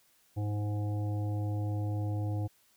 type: harmonic tone with a mistuned harmonic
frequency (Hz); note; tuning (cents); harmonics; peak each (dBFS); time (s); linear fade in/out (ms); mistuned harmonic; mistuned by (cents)
103.83; G#2; 0; 1 / 3 / 5 / 7 / 8; -30 / -40 / -46 / -47 / -52; 0.36-2.48; 20; 3; +18
effects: white hiss -67 dBFS RMS until 2.76 s